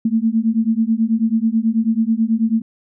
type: beating tone pair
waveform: sine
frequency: 220 / 229.2 Hz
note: A3 / A#3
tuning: 0 / -29 cents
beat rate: 9.2 Hz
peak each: -17 dBFS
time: 0.05-2.62 s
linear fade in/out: 5 ms
effects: none